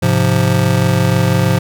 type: chord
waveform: square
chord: F minor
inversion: first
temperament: just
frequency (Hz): 104.77 / 130.96 / 174.61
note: Ab2 / C3 / F3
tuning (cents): +16 / +2 / 0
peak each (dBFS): -16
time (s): 0.02-1.59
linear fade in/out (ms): 10
effects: none